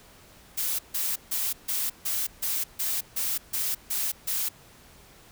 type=noise bursts; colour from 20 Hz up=blue; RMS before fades=-28 dBFS; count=11; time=0.57-4.49 s; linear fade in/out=10 ms; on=220 ms; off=150 ms; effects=pink hiss -53 dBFS RMS until 5.31 s